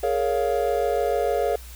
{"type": "chord", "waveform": "triangle", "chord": "Bb minor seventh", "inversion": "third", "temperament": "just", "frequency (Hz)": [419.5, 466.2, 559.4, 699.2], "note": ["Ab4", "Bb4", "Db5", "F5"], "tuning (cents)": [17, 0, 16, 2], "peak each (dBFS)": -24, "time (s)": [0.03, 1.56], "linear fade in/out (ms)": 5, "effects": ["added 60 Hz sine -39 dBFS peak until 1.75 s", "white hiss -46 dBFS RMS until 1.75 s"]}